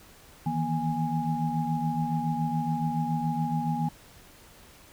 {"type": "tone cluster", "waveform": "sine", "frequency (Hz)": [157.1, 164.2, 239, 827], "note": ["D#3", "E3", "A#3", "G#5"], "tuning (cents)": [17, -6, 43, -8], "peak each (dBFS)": -31, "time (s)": [0.46, 3.89], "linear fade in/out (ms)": 5, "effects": ["pink hiss -53 dBFS RMS until 4.92 s"]}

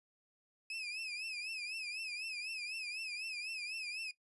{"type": "tone with vibrato", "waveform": "30% pulse", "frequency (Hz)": 2526, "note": "D#7", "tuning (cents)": 26, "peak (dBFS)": -37, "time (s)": [0.7, 4.11], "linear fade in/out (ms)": 2, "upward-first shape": "triangle", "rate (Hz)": 4, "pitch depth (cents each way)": 130, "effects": ["noise-tail reverb RT60 0.1 s tail -17 dB re dry", "resampled to 24000 Hz"]}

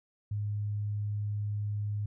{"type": "tone", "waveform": "sine", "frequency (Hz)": 103.83, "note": "G#2", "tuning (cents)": 0, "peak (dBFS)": -30, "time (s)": [0.31, 2.06], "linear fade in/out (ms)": 5, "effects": []}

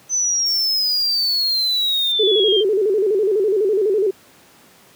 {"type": "exponential sweep", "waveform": "sine", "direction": "down", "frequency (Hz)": [6120, 3136], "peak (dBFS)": -16, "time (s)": [0.09, 2.64], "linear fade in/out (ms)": 50}
{"type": "noise", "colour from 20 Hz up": "violet", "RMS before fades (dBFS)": -34, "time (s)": [0.46, 2.12], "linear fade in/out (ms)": 2}
{"type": "tone with vibrato", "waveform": "sine", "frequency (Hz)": 406.6, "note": "G#4", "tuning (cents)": -37, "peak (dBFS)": -14, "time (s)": [2.19, 4.11], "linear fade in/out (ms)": 10, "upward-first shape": "square", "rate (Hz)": 12, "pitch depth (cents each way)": 110}
{"effects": ["pink hiss -49 dBFS RMS until 4.95 s", "high-pass 150 Hz 12 dB/octave"]}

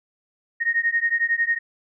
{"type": "beating tone pair", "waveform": "sine", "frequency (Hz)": [1854, 1865], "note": ["A#6", "A#6"], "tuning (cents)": [-10, 0], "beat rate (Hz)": 11, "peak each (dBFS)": [-22, -22], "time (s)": [0.6, 1.59], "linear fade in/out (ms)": 20, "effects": []}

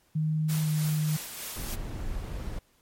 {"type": "tone with pitch glide", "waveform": "sine", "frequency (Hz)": [155.56, 153.33], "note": ["D#3", "D#3"], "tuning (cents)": [0, -25], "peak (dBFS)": -24, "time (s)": [0.15, 1.17], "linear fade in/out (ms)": 10, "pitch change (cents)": -25, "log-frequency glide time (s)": [0.62, 0.71]}
{"type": "noise with tremolo", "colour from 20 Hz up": "white", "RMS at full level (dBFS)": -37, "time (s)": [0.48, 1.76], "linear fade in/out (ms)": 20, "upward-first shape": "sine", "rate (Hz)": 3.3, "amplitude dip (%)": 35}
{"type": "noise", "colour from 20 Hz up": "brown", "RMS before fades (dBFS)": -34, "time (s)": [1.56, 2.59], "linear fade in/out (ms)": 5}
{"effects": ["pink hiss -66 dBFS RMS until 2.81 s", "MP3 64 kbps"]}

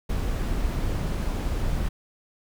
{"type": "noise", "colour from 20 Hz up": "brown", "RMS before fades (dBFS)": -26, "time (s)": [0.09, 1.89], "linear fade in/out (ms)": 10, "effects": []}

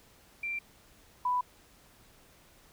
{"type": "tone pair in turn", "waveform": "sine", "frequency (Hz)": [2359, 991.8], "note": ["D7", "B5"], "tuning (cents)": [7, 7], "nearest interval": "octave + minor third", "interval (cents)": 1500, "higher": "first", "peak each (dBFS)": [-32, -26], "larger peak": "second", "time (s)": [[0.43, 0.59], [1.25, 1.41]], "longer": "neither", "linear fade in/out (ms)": 5, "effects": ["pink hiss -60 dBFS RMS until 2.72 s"]}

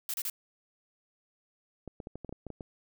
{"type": "noise bursts", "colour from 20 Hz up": "blue", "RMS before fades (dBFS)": -34, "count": 3, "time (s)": [0.09, 0.299], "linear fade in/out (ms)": 2, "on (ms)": 49, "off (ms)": 31}
{"type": "clicks", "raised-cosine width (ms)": 2, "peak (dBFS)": -27, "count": 10, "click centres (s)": [1.877, 2.002, 2.071, 2.156, 2.247, 2.293, 2.326, 2.467, 2.503, 2.608]}
{"effects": []}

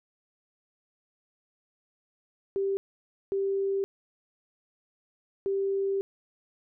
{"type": "tone bursts at uneven times", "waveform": "sine", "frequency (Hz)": 392, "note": "G4", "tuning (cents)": 0, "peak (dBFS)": -25, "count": 3, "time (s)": [[2.56, 2.77], [3.32, 3.84], [5.46, 6.01]], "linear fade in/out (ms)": 0, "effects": []}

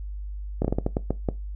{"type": "slowing click train", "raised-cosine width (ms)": 2, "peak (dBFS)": -10, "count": 9, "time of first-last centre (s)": [0.62, 1.288], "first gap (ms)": 26, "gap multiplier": 1.32, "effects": ["noise-tail reverb RT60 0.2 s tail -18 dB re dry", "added 50 Hz sine -31 dBFS peak until 1.55 s"]}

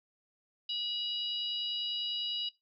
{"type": "harmonic tone", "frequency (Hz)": 970, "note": "B5", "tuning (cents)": -31, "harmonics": [3, 4, 5], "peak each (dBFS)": [-36, -37, -41], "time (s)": [0.69, 2.49], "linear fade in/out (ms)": 5, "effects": ["noise-tail reverb RT60 0.2 s tail -18 dB re dry"]}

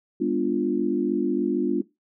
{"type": "chord", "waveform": "sine", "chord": "G# diminished seventh", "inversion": "none", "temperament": "equal with one note detuned", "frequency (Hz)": [203.3, 246.9, 293.7, 349.2], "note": ["G#3", "B3", "D4", "F4"], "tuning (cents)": [-37, 0, 0, 0], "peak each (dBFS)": [-30, -27, -25, -25], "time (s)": [0.2, 1.82], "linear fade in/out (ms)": 10, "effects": ["noise-tail reverb RT60 0.2 s tail -18 dB re dry"]}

